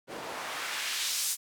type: noise with band-pass filter sweep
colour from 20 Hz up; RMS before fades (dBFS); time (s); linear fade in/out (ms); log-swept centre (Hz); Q
white; -34; 0.07-1.37; 50; 370 to 8400; 0.89
effects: none